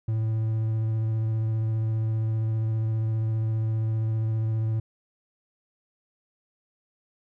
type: tone with vibrato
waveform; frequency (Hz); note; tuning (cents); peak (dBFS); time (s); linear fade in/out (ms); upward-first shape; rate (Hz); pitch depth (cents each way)
triangle; 110.7; A2; +11; -21; 0.08-4.8; 5; sine; 15; 13
effects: none